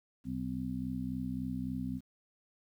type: harmonic tone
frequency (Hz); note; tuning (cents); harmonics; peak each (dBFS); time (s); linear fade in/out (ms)
63.6; C2; -48; 1 / 2 / 3 / 4; -45 / -42 / -39 / -37; 0.24-2.01; 50
effects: 11-bit